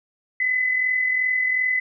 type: tone pair together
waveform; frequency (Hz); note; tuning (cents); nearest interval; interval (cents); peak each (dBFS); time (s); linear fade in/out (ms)
sine; 1975.3 / 2018; B6 / B6; 0 / +37; unison; 37; -29 / -19; 0.4-1.8; 5
effects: none